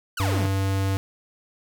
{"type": "exponential sweep", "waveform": "sawtooth", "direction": "down", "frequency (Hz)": [1572, 123.47], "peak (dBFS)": -24, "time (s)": [0.17, 0.47], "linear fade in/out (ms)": 5}
{"type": "tone", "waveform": "square", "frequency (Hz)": 97, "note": "G2", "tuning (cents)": -18, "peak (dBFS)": -22, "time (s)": [0.2, 0.97], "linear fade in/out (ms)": 0}
{"effects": []}